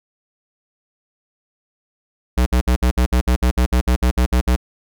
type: tone bursts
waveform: square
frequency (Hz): 61.74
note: B1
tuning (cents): 0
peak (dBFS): -13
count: 15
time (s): 2.37-4.562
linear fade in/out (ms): 10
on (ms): 92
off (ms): 58
effects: none